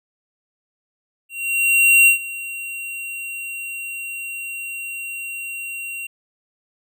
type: tone with ADSR envelope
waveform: square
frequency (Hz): 2748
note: F7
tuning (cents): -29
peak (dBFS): -9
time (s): 1.29-6.07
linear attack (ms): 780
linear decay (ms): 110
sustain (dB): -19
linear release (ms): 7
effects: none

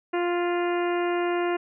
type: harmonic tone with a mistuned harmonic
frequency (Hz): 350.1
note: F4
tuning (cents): +4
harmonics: 1 / 2 / 3 / 4 / 5 / 6 / 7 / 8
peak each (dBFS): -24 / -30 / -34 / -36 / -38 / -40 / -41 / -42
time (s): 0.13-1.57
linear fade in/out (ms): 10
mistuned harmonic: 6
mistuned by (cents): -24
effects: none

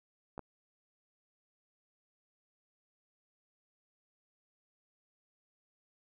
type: clicks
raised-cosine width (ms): 1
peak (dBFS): -29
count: 2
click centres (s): 0.379 / 0.393
effects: none

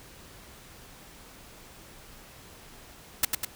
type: noise with echo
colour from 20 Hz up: white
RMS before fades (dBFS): -21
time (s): 3.23-3.25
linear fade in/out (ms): 5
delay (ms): 100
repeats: 2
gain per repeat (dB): -4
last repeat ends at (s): 3.45
effects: pink hiss -50 dBFS RMS until 3.55 s

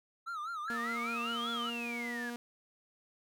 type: tone with vibrato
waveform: triangle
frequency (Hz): 1288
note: E6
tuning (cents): -41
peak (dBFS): -35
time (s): 0.26-1.71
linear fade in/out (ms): 20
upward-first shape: sine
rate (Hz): 5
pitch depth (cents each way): 140
type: exponential two-way sweep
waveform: sine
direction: up then down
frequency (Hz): 1638 to 3451 to 1638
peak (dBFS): -38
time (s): 0.68-2.3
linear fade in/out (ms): 2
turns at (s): 1.5
type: tone with pitch glide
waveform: sawtooth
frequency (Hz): 233.7 to 239.2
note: A#3 to A#3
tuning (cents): +5 to +45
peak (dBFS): -35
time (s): 0.7-2.36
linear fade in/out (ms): 0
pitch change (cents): +40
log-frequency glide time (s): 1.41-2.17
effects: none

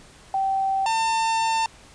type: tone pair in turn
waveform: sine / 45% pulse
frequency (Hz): 775 / 899.1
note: G5 / A5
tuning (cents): -20 / +37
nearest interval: minor third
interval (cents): 257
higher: second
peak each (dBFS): -20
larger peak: neither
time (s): 0.34-0.86 / 0.86-1.66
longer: second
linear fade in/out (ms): 2
effects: pink hiss -49 dBFS RMS until 1.94 s + resampled to 22050 Hz

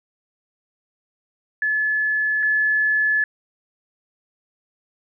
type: tone pair in turn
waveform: sine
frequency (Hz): 1720 / 1720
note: A6 / A6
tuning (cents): -40 / -40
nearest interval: unison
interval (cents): 0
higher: neither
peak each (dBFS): -18 / -16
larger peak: second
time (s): 1.62-2.43 / 2.43-3.24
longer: neither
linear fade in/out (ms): 2
effects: none

